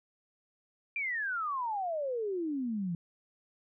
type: exponential sweep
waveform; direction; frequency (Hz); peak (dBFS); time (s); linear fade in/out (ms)
sine; down; 2411 to 164.81; -31; 0.96-2.95; 2
effects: none